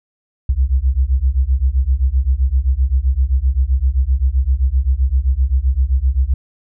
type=beating tone pair; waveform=sine; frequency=61.74 / 69.44 Hz; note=B1 / C#2; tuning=0 / +4 cents; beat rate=7.7 Hz; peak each=-15 dBFS; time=0.49-6.34 s; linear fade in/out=5 ms; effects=none